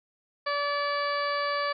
harmonic tone, 576 Hz, D5, 34 cents flat, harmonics 1 / 2 / 3 / 4 / 5 / 6 / 7 / 8, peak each -31 / -29 / -34 / -38 / -45 / -46 / -45 / -38 dBFS, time 0.46-1.73 s, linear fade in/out 10 ms, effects none

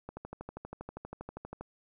click train, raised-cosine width 1 ms, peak -27 dBFS, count 20, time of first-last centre 0.09-1.61 s, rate 12.5 Hz, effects none

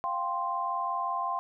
sine chord, F suspended second, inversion none, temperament equal, 698.5 / 784 / 1046.5 Hz, F5 / G5 / C6, 0 / 0 / 0 cents, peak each -35 / -35 / -30 dBFS, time 0.04-1.39 s, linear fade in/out 0 ms, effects none

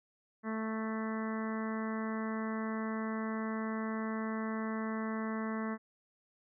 harmonic tone, 220.4 Hz, A3, 3 cents sharp, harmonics 1 / 2 / 3 / 4 / 5 / 6 / 7 / 8 / 9, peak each -35 / -43 / -46 / -49 / -44 / -48 / -51 / -48 / -50 dBFS, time 0.43-5.78 s, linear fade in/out 50 ms, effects none

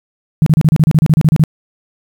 sine tone bursts, 155.56 Hz, D#3, in tune, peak -5 dBFS, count 14, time 0.42-1.438 s, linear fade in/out 0 ms, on 43 ms, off 32 ms, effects 7-bit

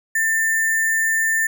sine tone with sample-and-hold, 1793 Hz, A6, 32 cents sharp, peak -16 dBFS, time 0.15-1.47 s, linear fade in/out 5 ms, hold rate 8820 Hz, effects none

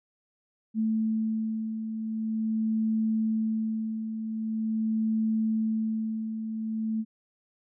sine beating tone pair, 220 / 220.44 Hz, A3 / A3, 0 / +3 cents, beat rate 0.44 Hz, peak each -34 / -26 dBFS, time 0.74-7.05 s, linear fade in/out 50 ms, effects none

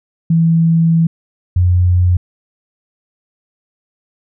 sine tone pair in turn, 164.81 / 89.5 Hz, E3 / F2, 0 / +43 cents, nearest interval major seventh, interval 1057 cents, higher first, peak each -8 dBFS, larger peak neither, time 0.3-1.07 / 1.56-2.17 s, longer first, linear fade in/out 5 ms, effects none

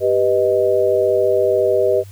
sine chord, G augmented, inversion none, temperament equal, 392 / 493.9 / 622.3 Hz, G4 / B4 / D#5, 0 / 0 / 0 cents, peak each -17 dBFS, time 0-2.04 s, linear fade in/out 50 ms, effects added 99 Hz sine -35 dBFS peak until 2.11 s + white hiss -49 dBFS RMS until 2.11 s

